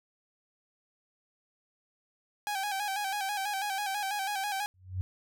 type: tone with vibrato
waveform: sawtooth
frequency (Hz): 801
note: G5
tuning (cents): +37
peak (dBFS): -27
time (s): 2.47-4.66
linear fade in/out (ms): 0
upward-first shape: square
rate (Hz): 6.1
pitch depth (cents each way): 60
type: tone with exponential growth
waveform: sine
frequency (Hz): 92.5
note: F#2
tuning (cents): 0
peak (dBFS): -26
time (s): 4.74-5.01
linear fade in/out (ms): 0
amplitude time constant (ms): 58
effects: none